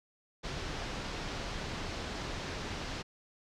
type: low-pass noise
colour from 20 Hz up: pink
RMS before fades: -39 dBFS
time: 0.43-3.03 s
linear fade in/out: 20 ms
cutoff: 5800 Hz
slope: 24 dB/octave
effects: none